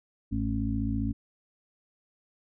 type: harmonic tone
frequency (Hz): 55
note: A1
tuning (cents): 0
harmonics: 1 / 2 / 4 / 5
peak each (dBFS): -32 / -32 / -32 / -32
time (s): 0.31-1.13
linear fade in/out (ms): 20
effects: none